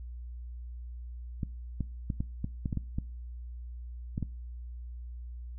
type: clicks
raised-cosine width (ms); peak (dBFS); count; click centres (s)
5; -19; 11; 1.432 / 1.807 / 2.102 / 2.205 / 2.444 / 2.658 / 2.728 / 2.773 / 2.985 / 4.179 / 4.227
effects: noise-tail reverb RT60 0.4 s tail -22 dB re dry + added 60 Hz sine -39 dBFS peak until 5.58 s